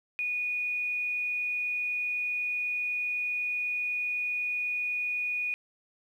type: tone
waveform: sine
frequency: 2463 Hz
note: D#7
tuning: 18 cents flat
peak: -28 dBFS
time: 0.19-5.54 s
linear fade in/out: 0 ms
effects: 10-bit